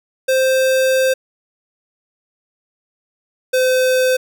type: tone pair in turn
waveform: square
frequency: 523.3 / 512.8 Hz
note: C5 / C5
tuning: 0 / -35 cents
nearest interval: unison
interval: 35 cents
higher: first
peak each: -13 dBFS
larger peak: neither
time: 0.28-1.14 / 3.53-4.17 s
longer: first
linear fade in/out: 10 ms
effects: none